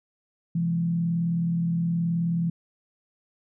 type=tone with frequency modulation; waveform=sine; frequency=169 Hz; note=E3; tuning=43 cents sharp; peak=-22 dBFS; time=0.55-2.5 s; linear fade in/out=5 ms; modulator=39 Hz; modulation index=0.39; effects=none